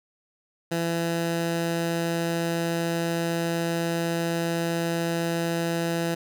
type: tone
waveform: 15% pulse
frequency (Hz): 167.9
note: E3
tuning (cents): +32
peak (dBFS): -18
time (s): 0.71-6.15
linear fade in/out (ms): 10
effects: none